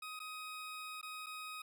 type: tone with dropouts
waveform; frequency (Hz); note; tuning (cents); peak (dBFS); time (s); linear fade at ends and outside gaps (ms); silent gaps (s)
20% pulse; 1257; D#6; +17; -39; 0.02-1.62; 5; 0.193-0.2 / 1.014-1.028 / 1.262-1.266
effects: none